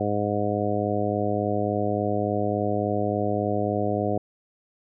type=harmonic tone; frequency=103.5 Hz; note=G#2; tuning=5 cents flat; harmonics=1 / 2 / 3 / 4 / 5 / 6 / 7; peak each=-30 / -30 / -30 / -30 / -30 / -30 / -30 dBFS; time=0-4.18 s; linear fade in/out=5 ms; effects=none